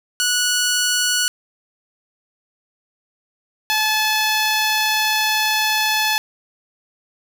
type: tone pair in turn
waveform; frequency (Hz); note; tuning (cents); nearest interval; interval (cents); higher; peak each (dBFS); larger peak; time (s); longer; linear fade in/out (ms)
10% pulse; 1469 / 863; F#6 / A5; -13 / -34; major sixth; 921; first; -8; neither; 0.2-1.28 / 3.7-6.18; second; 0
effects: none